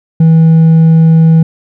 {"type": "tone with hard clipping", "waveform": "sine", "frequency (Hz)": 162.2, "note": "E3", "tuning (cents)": -28, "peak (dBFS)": -3, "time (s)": [0.2, 1.43], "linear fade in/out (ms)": 5, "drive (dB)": 2, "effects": []}